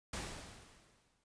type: noise with exponential decay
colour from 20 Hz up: pink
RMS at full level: -40 dBFS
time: 0.13-1.24 s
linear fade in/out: 5 ms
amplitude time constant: 240 ms
effects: noise-tail reverb RT60 0.1 s tail -26 dB re dry + resampled to 22050 Hz